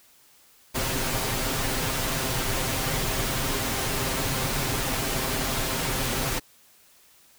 pink noise with comb filter, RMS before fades -27 dBFS, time 0.74-6.4 s, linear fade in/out 20 ms, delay 7.6 ms, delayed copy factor +0.55, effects white hiss -57 dBFS RMS until 7.38 s

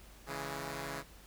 5% pulse chord, C# minor, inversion none, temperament equal, 138.59 / 164.81 / 207.7 Hz, C#3 / E3 / G#3, 0 / 0 / 0 cents, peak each -30 / -32 / -36 dBFS, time 0.26-1.04 s, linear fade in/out 50 ms, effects added 50 Hz sine -56 dBFS peak until 1.26 s + pink hiss -58 dBFS RMS until 1.26 s

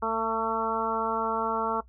harmonic tone, 224.2 Hz, A3, 33 cents sharp, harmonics 1 / 2 / 3 / 4 / 5 / 6, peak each -36 / -31 / -35 / -30 / -31 / -32 dBFS, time 0.02-1.81 s, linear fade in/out 10 ms, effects noise-tail reverb RT60 0.1 s tail -18 dB re dry + added 60 Hz sine -51 dBFS peak until 1.88 s

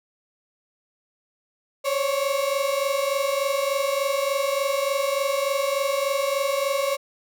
35% pulse tone pair together, 542 / 565.4 Hz, C#5 / C#5, -39 / +34 cents, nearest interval minor second, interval 73 cents, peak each -23 dBFS, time 1.84-6.97 s, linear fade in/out 20 ms, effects none

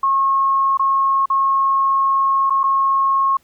sine tone with dropouts, 1086 Hz, C#6, 36 cents flat, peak -13 dBFS, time 0.03-3.37 s, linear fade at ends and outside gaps 5 ms, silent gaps 0.773-0.794 / 1.258-1.3 / 2.498-2.504 / 2.633-2.638 s, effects pink hiss -58 dBFS RMS until 3.43 s

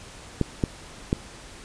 clicks, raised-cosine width 3 ms, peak -8 dBFS, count 3, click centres 0.413 / 0.638 / 1.129 s, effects pink hiss -44 dBFS RMS until 1.64 s + resampled to 22050 Hz

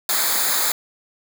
white noise with comb filter, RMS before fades -20 dBFS, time 0.09-0.72 s, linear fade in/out 2 ms, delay 0.35 ms, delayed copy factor -0.8, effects none

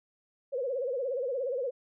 sine tone with vibrato, 516 Hz, C5, 24 cents flat, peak -29 dBFS, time 0.52-1.71 s, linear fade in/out 20 ms, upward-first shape sine, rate 17 Hz, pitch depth 140 cents each way, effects none

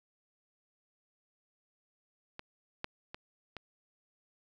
clicks, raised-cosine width 0.3 ms, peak -26 / -19 / -26 / -26 dBFS, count 4, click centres 2.394 / 2.844 / 3.145 / 3.567 s, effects none

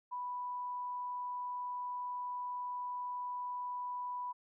sine tone, 987.8 Hz, B5, in tune, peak -37 dBFS, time 0.11-4.33 s, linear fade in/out 20 ms, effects none

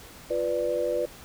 sine chord, B diminished, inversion second, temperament equal, 349.2 / 493.9 / 587.3 Hz, F4 / B4 / D5, 0 / 0 / 0 cents, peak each -32 / -27 / -28 dBFS, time 0.3-1.06 s, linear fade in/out 10 ms, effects pink hiss -47 dBFS RMS until 1.24 s

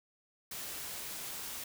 white noise, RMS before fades -42 dBFS, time 0.51-1.64 s, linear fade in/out 5 ms, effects none

